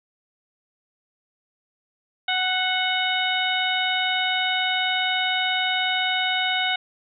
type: harmonic tone with a mistuned harmonic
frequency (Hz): 743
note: F#5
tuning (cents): +7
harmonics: 1 / 2 / 3 / 4 / 5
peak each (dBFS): -27 / -27 / -27 / -27 / -27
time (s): 2.28-6.76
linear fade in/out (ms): 5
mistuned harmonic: 3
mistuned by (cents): -32
effects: none